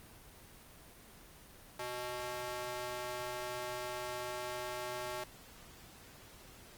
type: tone with high-pass filter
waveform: square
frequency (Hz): 123.47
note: B2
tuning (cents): 0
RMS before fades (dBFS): -41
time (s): 1.79-5.24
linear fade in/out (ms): 5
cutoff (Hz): 580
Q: 1.1
effects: pink hiss -56 dBFS RMS until 6.77 s + Opus 24 kbps